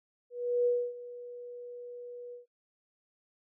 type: tone with ADSR envelope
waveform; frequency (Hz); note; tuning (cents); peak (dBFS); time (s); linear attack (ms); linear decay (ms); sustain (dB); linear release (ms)
sine; 486.1; B4; -28; -23; 0.3-2.46; 360; 270; -18; 130
effects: noise-tail reverb RT60 0.1 s tail -19 dB re dry